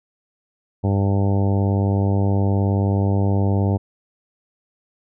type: harmonic tone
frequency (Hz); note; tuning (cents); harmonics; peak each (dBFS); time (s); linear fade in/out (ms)
99; G2; +18; 1 / 2 / 3 / 4 / 5 / 6 / 7 / 8 / 9; -17 / -23 / -27 / -29 / -31 / -33 / -34 / -35 / -36; 0.83-3.78; 20
effects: none